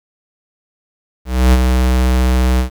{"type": "tone with ADSR envelope", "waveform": "square", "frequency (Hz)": 63.2, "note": "B1", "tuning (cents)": 41, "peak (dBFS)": -6, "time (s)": [1.25, 2.7], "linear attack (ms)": 280, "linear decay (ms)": 36, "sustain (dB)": -5, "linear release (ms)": 110, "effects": ["8-bit"]}